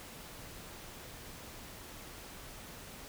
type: silence
effects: pink hiss -49 dBFS RMS until 3.08 s